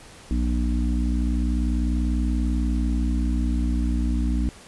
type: harmonic tone with a mistuned harmonic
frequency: 60.3 Hz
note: B1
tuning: 41 cents flat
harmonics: 1 / 3 / 4 / 5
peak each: -21 / -31 / -28 / -31 dBFS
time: 0.31-4.49 s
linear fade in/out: 0 ms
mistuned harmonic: 1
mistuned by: -17 cents
effects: pink hiss -46 dBFS RMS until 4.67 s + resampled to 24000 Hz